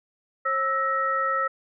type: tone cluster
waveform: sine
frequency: 539 / 1315 / 1882 Hz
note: C#5 / E6 / A#6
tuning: -49 / -5 / +16 cents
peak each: -30 / -23 / -30 dBFS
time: 0.45-1.48 s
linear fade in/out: 10 ms
effects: none